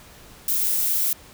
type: noise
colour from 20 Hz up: violet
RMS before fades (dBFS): -22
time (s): 0.48-1.13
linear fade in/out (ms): 2
effects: pink hiss -47 dBFS RMS until 1.33 s